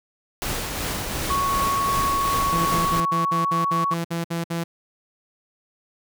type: noise with tremolo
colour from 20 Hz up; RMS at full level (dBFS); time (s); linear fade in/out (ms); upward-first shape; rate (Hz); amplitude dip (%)
pink; -26; 0.42-3; 0; triangle; 2.7; 35
type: tone with pitch glide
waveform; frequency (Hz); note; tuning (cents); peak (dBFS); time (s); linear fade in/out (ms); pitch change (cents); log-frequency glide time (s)
sine; 1108.7 to 1117.1; C#6 to C#6; 0 to +13; -20; 1.3-3.94; 2; +13; 1.63-3.53
type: tone bursts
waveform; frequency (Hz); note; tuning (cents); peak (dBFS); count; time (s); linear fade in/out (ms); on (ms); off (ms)
sawtooth; 168.2; E3; +35; -20; 11; 2.52-4.64; 10; 140; 58
effects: none